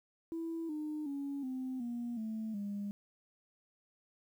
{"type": "tone with pitch steps", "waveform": "sine", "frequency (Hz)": [329.6, 304, 280.4, 258.6, 238.5, 220, 202.9], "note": ["E4", "D#4", "C#4", "C4", "A#3", "A3", "G#3"], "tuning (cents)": [0, -40, 20, -20, 40, 0, -40], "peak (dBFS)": -35, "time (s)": [0.32, 2.91], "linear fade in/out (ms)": 0, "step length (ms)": 370, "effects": ["tanh soft clip ceiling -33 dBFS", "11-bit"]}